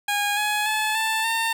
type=tone with pitch steps; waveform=15% pulse; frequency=819 / 840.1 / 861.7 / 883.9 / 906.6 Hz; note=G#5 / G#5 / A5 / A5 / A#5; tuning=-24 / +20 / -36 / +8 / -48 cents; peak=-15 dBFS; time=0.08-1.53 s; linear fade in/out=5 ms; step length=290 ms; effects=none